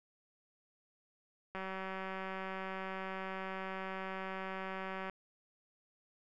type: click train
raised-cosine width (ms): 0.5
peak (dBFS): -27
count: 675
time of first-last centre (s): 1.55-5.097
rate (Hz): 190
effects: none